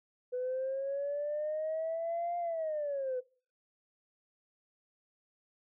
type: linear two-way sweep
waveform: sine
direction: up then down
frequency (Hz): 494.8 to 700 to 494.8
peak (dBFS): -31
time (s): 0.32-3.21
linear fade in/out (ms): 20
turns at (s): 2.38
effects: noise-tail reverb RT60 0.4 s tail -22 dB re dry + tanh soft clip ceiling -28 dBFS